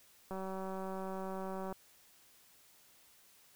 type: click train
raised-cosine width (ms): 1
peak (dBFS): -29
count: 270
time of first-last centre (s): 0.31-1.726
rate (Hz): 190
effects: white hiss -64 dBFS RMS until 3.55 s